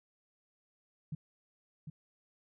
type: tone with echo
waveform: sine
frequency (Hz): 152.4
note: D#3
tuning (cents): -36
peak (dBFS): -35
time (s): 1.12-1.15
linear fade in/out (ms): 5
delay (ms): 750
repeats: 1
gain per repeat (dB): -6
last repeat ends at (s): 1.9
effects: none